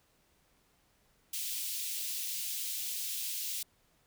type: high-pass noise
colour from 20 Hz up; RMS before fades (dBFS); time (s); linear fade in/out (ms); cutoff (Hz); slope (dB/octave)
white; -37; 1.33-3.63; 5; 2700; 24
effects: pink hiss -70 dBFS RMS until 4.06 s